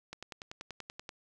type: click train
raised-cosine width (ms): 0.2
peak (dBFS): -25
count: 11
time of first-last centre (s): 0.13-1.092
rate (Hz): 10.4
effects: none